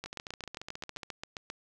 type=two click trains; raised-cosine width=0.2 ms; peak=-23 / -21 dBFS; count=15 / 12; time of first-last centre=0.06-1.032 / 0.04-1.501 s; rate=14.4 / 7.53 Hz; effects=none